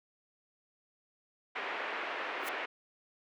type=band-pass noise; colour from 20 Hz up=white; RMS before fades=-38 dBFS; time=1.55-2.66 s; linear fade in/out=10 ms; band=340 to 2400 Hz; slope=24 dB/octave
type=noise with exponential growth; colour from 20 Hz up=white; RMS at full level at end=-38 dBFS; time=2.39-2.49 s; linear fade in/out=5 ms; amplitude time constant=20 ms
effects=none